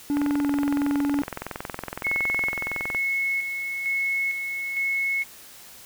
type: tone with pitch glide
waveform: triangle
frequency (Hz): 287.9 to 284.9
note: D4 to C#4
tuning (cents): -34 to +48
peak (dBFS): -19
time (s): 0.1-1.22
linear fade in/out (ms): 0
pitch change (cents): -18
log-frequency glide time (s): 0.42-0.48
type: click train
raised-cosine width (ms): 0.5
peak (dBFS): -15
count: 61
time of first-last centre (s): 0.17-2.948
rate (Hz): 21.6
type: tone with tremolo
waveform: sine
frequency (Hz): 2188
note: C#7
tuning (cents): -23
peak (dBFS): -22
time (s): 2.04-5.24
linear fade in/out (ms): 10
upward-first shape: square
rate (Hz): 1.1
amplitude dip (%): 45
effects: white hiss -46 dBFS RMS until 5.85 s